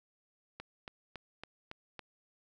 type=click train; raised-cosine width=0.3 ms; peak=-27 dBFS; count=6; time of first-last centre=0.6-1.993 s; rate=3.59 Hz; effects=none